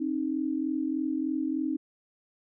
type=tone pair together; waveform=sine; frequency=267.8 / 311.1 Hz; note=C4 / D#4; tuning=+40 / 0 cents; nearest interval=minor third; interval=260 cents; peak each=-30 / -29 dBFS; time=0-1.77 s; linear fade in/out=10 ms; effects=none